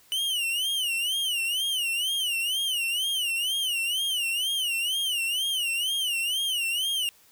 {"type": "tone with vibrato", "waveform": "45% pulse", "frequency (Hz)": 2960, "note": "F#7", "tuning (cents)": 0, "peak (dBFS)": -25, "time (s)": [0.12, 7.09], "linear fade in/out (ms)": 0, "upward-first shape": "sine", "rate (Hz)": 2.1, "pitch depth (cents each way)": 160, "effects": ["white hiss -58 dBFS RMS until 7.31 s"]}